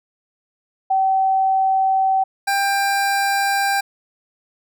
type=tone pair in turn; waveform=sine / 25% pulse; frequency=767 / 794 Hz; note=G5 / G5; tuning=-38 / +22 cents; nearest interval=minor second; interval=60 cents; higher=second; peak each=-14 / -13 dBFS; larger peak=second; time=0.9-2.24 / 2.47-3.81 s; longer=neither; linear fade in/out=10 ms; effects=none